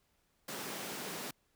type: high-pass noise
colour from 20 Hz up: pink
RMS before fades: -42 dBFS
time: 0.48-1.31 s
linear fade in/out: 5 ms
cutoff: 170 Hz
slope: 24 dB/octave
effects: pink hiss -75 dBFS RMS until 1.55 s